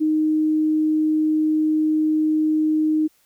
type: tone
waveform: sine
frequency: 310 Hz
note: D#4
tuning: 6 cents flat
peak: -16 dBFS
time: 0-3.08 s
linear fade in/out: 20 ms
effects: white hiss -61 dBFS RMS until 3.25 s